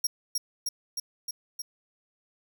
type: tone with echo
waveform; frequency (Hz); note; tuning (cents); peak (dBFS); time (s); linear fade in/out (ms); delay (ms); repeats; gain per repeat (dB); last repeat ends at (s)
sawtooth; 5600; F8; +4; -21; 0.04-0.07; 5; 310; 5; -2; 1.62
effects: none